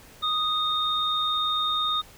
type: tone pair together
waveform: sine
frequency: 1244.5 / 3681 Hz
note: D#6 / A#7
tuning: 0 / -23 cents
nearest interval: octave + perfect fifth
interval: 1877 cents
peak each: -26 / -25 dBFS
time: 0.22-2.02 s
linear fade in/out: 20 ms
effects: pink hiss -50 dBFS RMS until 2.17 s